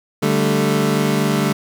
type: chord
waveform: 25% pulse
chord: D suspended fourth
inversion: none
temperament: equal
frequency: 146.83 / 196 / 220 Hz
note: D3 / G3 / A3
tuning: 0 / 0 / 0 cents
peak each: -16 dBFS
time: 0.22-1.53 s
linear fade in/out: 10 ms
effects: none